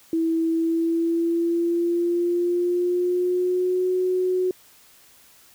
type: tone with pitch glide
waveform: sine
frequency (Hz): 327.4 to 367.5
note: E4 to F#4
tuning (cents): -12 to -12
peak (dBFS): -19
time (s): 0.13-4.51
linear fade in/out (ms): 2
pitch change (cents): +200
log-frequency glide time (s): 0.5-3.89
effects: white hiss -53 dBFS RMS until 5.54 s